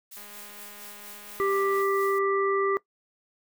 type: noise with tremolo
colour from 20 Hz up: blue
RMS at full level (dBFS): -43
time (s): 0.11-2.19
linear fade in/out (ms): 10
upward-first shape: sine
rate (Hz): 4.3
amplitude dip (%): 40
type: click train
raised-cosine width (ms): 0.3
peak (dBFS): -33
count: 340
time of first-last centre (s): 0.17-1.816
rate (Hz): 206
type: harmonic tone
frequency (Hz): 393.3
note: G4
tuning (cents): +6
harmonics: 1 / 3 / 5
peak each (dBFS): -24 / -27 / -34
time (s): 1.4-2.77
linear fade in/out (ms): 0
effects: noise-tail reverb RT60 0.1 s tail -19 dB re dry